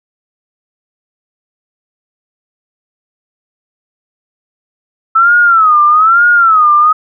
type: tone with vibrato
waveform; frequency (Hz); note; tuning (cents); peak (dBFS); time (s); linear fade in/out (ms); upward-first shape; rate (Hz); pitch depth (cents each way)
sine; 1307; E6; -15; -4; 5.15-6.93; 10; sine; 1.1; 160
effects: none